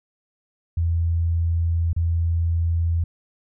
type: tone with dropouts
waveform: sine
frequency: 83.8 Hz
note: E2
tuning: 29 cents sharp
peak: -18 dBFS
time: 0.77-3.04 s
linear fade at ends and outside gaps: 5 ms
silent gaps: 1.931-1.963 s
effects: none